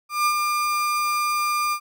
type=tone with ADSR envelope; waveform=35% pulse; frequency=1199 Hz; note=D6; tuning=36 cents sharp; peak=-15 dBFS; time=0.09-1.8 s; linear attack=170 ms; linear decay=66 ms; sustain=-4 dB; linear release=76 ms; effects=none